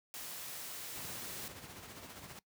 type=noise; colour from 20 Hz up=white; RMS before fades=-45 dBFS; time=0.14-1.48 s; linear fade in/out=0 ms
type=noise with tremolo; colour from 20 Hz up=pink; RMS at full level=-48 dBFS; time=0.96-2.39 s; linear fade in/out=0 ms; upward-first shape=sine; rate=15 Hz; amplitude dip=45%
effects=noise-tail reverb RT60 0.1 s tail -21 dB re dry + high-pass 80 Hz 12 dB/octave